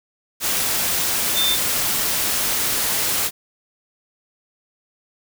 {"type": "tone in noise", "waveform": "sine", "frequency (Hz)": 3571, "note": "A7", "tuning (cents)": 25, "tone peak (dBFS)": -18, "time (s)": [1.34, 1.58], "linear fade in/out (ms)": 50, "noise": "white", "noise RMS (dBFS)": -21, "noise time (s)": [0.4, 3.31], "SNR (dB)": 0, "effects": []}